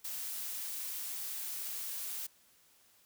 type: noise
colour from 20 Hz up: blue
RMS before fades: -40 dBFS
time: 0.04-2.27 s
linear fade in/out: 10 ms
effects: white hiss -66 dBFS RMS until 3.05 s